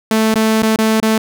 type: tone with dropouts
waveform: sawtooth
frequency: 220 Hz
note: A3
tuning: in tune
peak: -7 dBFS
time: 0.11-1.18 s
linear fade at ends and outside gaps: 2 ms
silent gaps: 0.341-0.357 / 0.622-0.63 / 0.761-0.787 / 1.002-1.026 s
effects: none